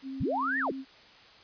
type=tone with vibrato; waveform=sine; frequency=267.5 Hz; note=C4; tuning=38 cents sharp; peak=-35 dBFS; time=0.02-0.85 s; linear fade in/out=50 ms; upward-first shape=triangle; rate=9.8 Hz; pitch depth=10 cents each way
type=linear two-way sweep; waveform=sine; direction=up then down; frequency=48 to 1900 to 134.8 Hz; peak=-27 dBFS; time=0.2-0.72 s; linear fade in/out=10 ms; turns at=0.59 s
effects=white hiss -54 dBFS RMS until 1.43 s + resampled to 11025 Hz